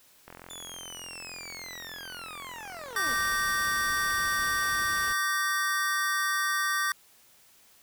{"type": "click train", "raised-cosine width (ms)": 0.5, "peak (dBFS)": -29, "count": 133, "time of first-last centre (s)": [0.28, 3.321], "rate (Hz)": 43.4}
{"type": "linear sweep", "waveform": "20% pulse", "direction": "down", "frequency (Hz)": [3520, 212.2], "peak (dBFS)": -35, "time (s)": [0.5, 3.14], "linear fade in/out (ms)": 2}
{"type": "chord", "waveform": "square", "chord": "G minor", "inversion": "second", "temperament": "equal with one note detuned", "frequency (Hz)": [1174.7, 1545.5, 1864.7], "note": ["D6", "G6", "Bb6"], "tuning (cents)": [0, -25, 0], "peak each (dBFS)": -31, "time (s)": [2.96, 6.92], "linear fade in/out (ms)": 2}
{"type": "noise", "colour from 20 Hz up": "pink", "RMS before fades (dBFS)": -43, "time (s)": [3.06, 5.13], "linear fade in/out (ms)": 5}
{"effects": ["white hiss -59 dBFS RMS until 7.82 s"]}